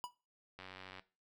square tone with exponential decay, 980 Hz, B5, 14 cents flat, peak -37 dBFS, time 0.04-0.11 s, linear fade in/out 0 ms, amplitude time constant 15 ms
click train, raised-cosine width 0.3 ms, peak -33 dBFS, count 39, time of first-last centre 0.59-0.995 s, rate 93.8 Hz
effects noise-tail reverb RT60 0.3 s tail -17 dB re dry

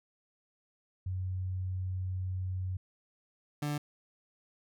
sine / 30% pulse tone pair in turn, 92.7 / 147.15 Hz, F#2 / D3, +4 / +4 cents, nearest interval minor sixth, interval 800 cents, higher second, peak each -32 / -29 dBFS, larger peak second, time 1.06-2.77 / 3.62-3.78 s, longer first, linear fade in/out 5 ms, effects none

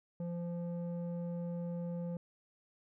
square tone with low-pass filter, 172.4 Hz, F3, 22 cents flat, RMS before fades -39 dBFS, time 0.2-2.17 s, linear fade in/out 2 ms, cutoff 490 Hz, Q 1.5, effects none

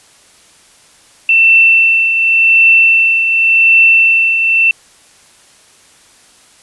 sine tone with tremolo, 2682 Hz, E7, 29 cents sharp, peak -3 dBFS, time 1.29-4.71 s, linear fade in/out 2 ms, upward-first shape triangle, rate 0.89 Hz, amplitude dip 55%, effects white hiss -45 dBFS RMS until 6.62 s + resampled to 24000 Hz

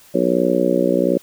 harmonic tone, 61.2 Hz, B1, 15 cents flat, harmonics 3 / 4 / 5 / 6 / 7 / 8 / 9, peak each -23 / -22 / -21 / -21 / -25 / -23 / -20 dBFS, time 0.14-1.18 s, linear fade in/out 10 ms, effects white hiss -48 dBFS RMS until 1.22 s

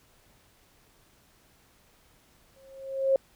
sine tone with exponential growth, 538 Hz, C5, 48 cents sharp, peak -17 dBFS, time 2.56-3.16 s, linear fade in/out 2 ms, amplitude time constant 130 ms, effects pink hiss -62 dBFS RMS until 3.35 s

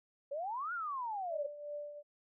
sine exponential two-way sweep, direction up then down, 540 to 1465 to 540 Hz, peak -36 dBFS, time 0.31-1.47 s, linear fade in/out 10 ms, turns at 0.73 s
sine tone with tremolo, 587.3 Hz, D5, in tune, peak -38 dBFS, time 1.29-2.03 s, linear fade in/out 50 ms, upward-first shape triangle, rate 2.7 Hz, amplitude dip 65%
effects none

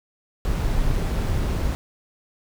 brown noise with amplitude modulation, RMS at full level -21 dBFS, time 0.45-1.75 s, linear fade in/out 0 ms, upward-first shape sine, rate 157 Hz, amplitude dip 25%, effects none

